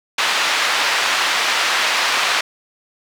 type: band-pass noise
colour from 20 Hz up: pink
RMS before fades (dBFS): -18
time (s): 0.18-2.41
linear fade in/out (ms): 5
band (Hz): 1100 to 4400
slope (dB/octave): 12
effects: none